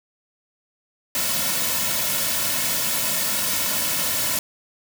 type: noise with comb filter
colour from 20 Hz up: white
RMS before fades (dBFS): -23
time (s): 1.15-4.39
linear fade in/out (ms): 2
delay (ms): 2.5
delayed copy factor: -0.7
effects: none